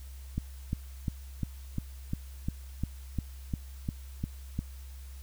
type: click train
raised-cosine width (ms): 5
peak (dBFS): -18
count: 13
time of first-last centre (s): 0.38-4.591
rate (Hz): 2.85
effects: added 66 Hz sine -42 dBFS peak until 5.22 s + white hiss -57 dBFS RMS until 5.22 s